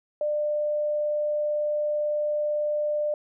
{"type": "tone", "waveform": "sine", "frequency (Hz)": 597, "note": "D5", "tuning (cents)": 28, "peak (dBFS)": -23, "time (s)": [0.21, 3.14], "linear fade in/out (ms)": 2, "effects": []}